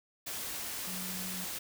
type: tone in noise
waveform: sine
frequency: 185 Hz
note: F#3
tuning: in tune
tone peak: -42 dBFS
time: 0.87-1.45 s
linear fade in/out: 10 ms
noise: white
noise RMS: -39 dBFS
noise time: 0.26-1.59 s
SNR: -6 dB
effects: none